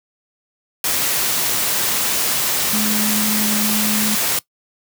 sine tone in noise, 212.7 Hz, G#3, 42 cents sharp, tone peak -20 dBFS, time 2.73-4.15 s, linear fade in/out 2 ms, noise white, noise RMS -19 dBFS, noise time 0.84-4.39 s, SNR -4 dB, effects noise-tail reverb RT60 0.1 s tail -20 dB re dry + high-pass 100 Hz 12 dB/octave

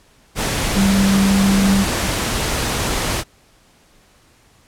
sine tone in noise, 195.8 Hz, G3, 2 cents flat, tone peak -12 dBFS, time 0.74-1.86 s, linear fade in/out 50 ms, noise pink, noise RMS -20 dBFS, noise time 0.35-3.24 s, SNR +5 dB, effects pink hiss -53 dBFS RMS until 4.67 s + low-pass 11000 Hz 12 dB/octave

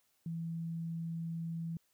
sine tone, 165.6 Hz, E3, 8 cents sharp, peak -36 dBFS, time 0.26-1.77 s, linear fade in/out 2 ms, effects white hiss -75 dBFS RMS until 1.93 s

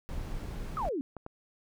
brown noise, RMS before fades -37 dBFS, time 0.09-0.89 s, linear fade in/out 0 ms
sine exponential sweep, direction down, 1318.5 to 251.2 Hz, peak -30 dBFS, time 0.77-1.01 s, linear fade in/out 0 ms
clicks, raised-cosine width 1 ms, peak -27 dBFS, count 3, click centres 0.853 / 1.167 / 1.264 s
effects none

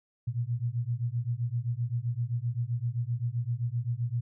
sine beating tone pair, 115.7 / 123.4 Hz, A#2 / B2, -13 / -1 cents, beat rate 7.7 Hz, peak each -31 dBFS, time 0.27-4.21 s, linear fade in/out 10 ms, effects none

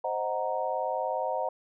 sine chord, C half-diminished seventh, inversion none, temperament equal, 523.3 / 622.3 / 740 / 932.3 Hz, C5 / Eb5 / Gb5 / Bb5, 0 / 0 / 0 / 0 cents, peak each -33 dBFS, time 0.04-1.49 s, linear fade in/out 5 ms, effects none

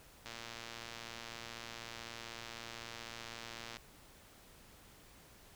click train, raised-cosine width 0.2 ms, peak -28 dBFS, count 408, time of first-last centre 0.26-3.769 s, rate 116 Hz, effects pink hiss -60 dBFS RMS until 5.55 s

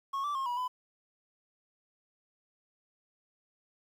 triangle tone with pitch steps, 1095 / 1165 / 1073 / 970 / 1004 Hz, C#6 / D6 / C6 / B5 / B5, -22 / -14 / +43 / -31 / +28 cents, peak -29 dBFS, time 0.13-0.68 s, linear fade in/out 10 ms, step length 110 ms, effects 10-bit

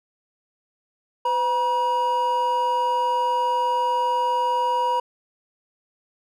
triangle tone pair together, 507 / 958.8 Hz, B4 / A#5, +45 / +48 cents, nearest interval major seventh, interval 1103 cents, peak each -25 / -18 dBFS, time 1.25-5 s, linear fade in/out 5 ms, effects none

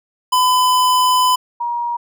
square / sine tone pair in turn, 1007 / 950.5 Hz, B5 / A#5, +33 / +33 cents, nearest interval minor second, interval 100 cents, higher first, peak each -12 / -18 dBFS, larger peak first, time 0.32-1.36 / 1.6-1.97 s, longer first, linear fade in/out 10 ms, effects none

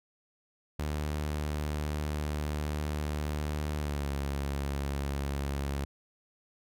sawtooth tone with pitch glide, 74.9 to 69.88 Hz, D2 to C#2, +35 to +15 cents, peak -27 dBFS, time 0.79-5.85 s, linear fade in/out 5 ms, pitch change -120 cents, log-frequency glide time 3.79-4.1 s, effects none

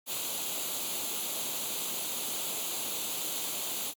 white noise with comb filter, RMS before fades -34 dBFS, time 0.06-3.94 s, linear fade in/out 50 ms, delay 0.28 ms, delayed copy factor +0.65, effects high-pass 200 Hz 12 dB/octave + Opus 48 kbps

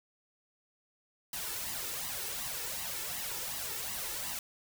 white noise with flanger, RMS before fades -38 dBFS, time 1.33-4.39 s, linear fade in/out 2 ms, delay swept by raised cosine 1 to 2.3 ms, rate 2.7 Hz, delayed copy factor +0.65, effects none

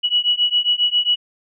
sine beating tone pair, 2928 / 2935.4 Hz, F#7 / F#7, -19 / -14 cents, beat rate 7.4 Hz, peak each -18 dBFS, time 0.03-1.16 s, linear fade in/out 20 ms, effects none

